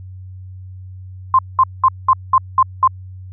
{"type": "tone bursts", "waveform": "sine", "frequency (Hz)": 1046.5, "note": "C6", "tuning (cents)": 0, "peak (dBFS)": -7, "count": 7, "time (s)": [1.34, 2.876], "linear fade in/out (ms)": 2, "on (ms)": 48, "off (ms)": 200, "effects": ["added 93 Hz sine -31 dBFS peak until 3.32 s"]}